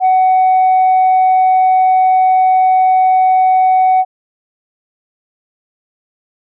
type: tone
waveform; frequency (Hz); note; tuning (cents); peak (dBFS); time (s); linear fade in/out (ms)
sine; 748; F#5; +19; -5; 0-4.05; 50
effects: tanh soft clip ceiling -5 dBFS